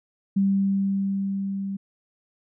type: tone with level ramp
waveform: sine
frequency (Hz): 196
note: G3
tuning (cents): 0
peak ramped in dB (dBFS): -17 to -27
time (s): 0.36-1.77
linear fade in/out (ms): 10
effects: none